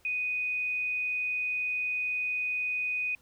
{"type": "tone", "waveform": "sine", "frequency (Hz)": 2489, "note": "D#7", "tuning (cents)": 0, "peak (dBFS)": -28, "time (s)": [0.05, 3.15], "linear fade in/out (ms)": 2, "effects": ["pink hiss -64 dBFS RMS until 3.21 s"]}